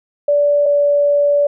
sine tone pair in turn, 580 / 577.1 Hz, D5 / D5, -22 / -30 cents, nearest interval unison, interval 8 cents, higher first, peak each -10 dBFS, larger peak neither, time 0.28-0.66 / 0.66-1.47 s, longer second, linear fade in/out 5 ms, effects none

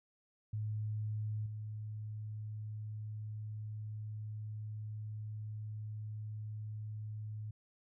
sine tone with level steps, 107.1 Hz, A2, 46 cents flat, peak -35 / -40 dBFS, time 0.53-7.51 s, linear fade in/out 5 ms, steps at 1.46 s, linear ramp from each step 5 ms, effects none

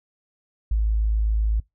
sine tone, 53.8 Hz, A1, 38 cents flat, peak -18 dBFS, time 0.71-1.6 s, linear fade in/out 5 ms, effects noise-tail reverb RT60 0.2 s tail -25 dB re dry

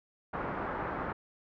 white low-pass noise, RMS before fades -36 dBFS, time 0.33-1.13 s, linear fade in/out 10 ms, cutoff 1400 Hz, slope 24 dB/octave, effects none

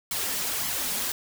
white noise with flanger, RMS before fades -29 dBFS, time 0.11-1.12 s, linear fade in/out 2 ms, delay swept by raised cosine 0.94 to 4.94 ms, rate 1.8 Hz, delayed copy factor +0.6, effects none

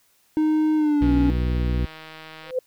triangle tone with pitch glide, 309.6 to 280.6 Hz, D#4 to C#4, -9 to +21 cents, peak -15 dBFS, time 0.37-1.3 s, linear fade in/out 0 ms, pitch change -170 cents, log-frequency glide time 0.76-1.13 s
harmonic tone, 61.2 Hz, B1, 15 cents flat, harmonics 1 / 2 / 3 / 4 / 5 / 6 / 8, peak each -21 / -27 / -31 / -33 / -35 / -37 / -39 dBFS, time 1.01-1.86 s, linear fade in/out 10 ms
click train, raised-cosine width 0.3 ms, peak -24 dBFS, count 236, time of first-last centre 1.02-2.507 s, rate 158 Hz
sine tone with exponential growth, 510 Hz, C5, 44 cents flat, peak -17 dBFS, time 2.42-2.59 s, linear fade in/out 5 ms, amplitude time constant 36 ms
effects white hiss -62 dBFS RMS until 2.66 s

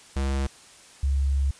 square / sine tone pair in turn, 67.9 / 68.81 Hz, C#2 / C#2, -35 / -12 cents, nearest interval unison, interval 23 cents, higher second, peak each -24 / -20 dBFS, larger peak second, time 0.16-0.47 / 1.03-1.51 s, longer second, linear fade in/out 5 ms, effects white hiss -50 dBFS RMS until 1.59 s + resampled to 22050 Hz

